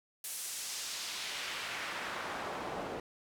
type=noise with band-pass filter sweep; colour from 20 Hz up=pink; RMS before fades=-40 dBFS; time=0.24-3 s; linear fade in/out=2 ms; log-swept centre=11000 to 510 Hz; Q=0.92; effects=none